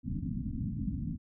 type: low-pass noise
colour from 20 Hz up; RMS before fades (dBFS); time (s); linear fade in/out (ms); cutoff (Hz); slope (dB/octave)
white; -35; 0.03-1.18; 50; 280; 96
effects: none